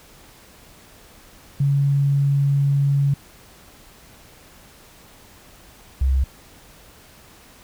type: tone pair in turn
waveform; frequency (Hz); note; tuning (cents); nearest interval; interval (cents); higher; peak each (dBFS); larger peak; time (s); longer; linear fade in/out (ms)
sine; 140.3 / 66.21; C#3 / C2; +21 / +21; octave + minor second; 1300; first; -15; neither; 1.6-3.14 / 6.01-6.24; first; 5
effects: pink hiss -48 dBFS RMS until 7.63 s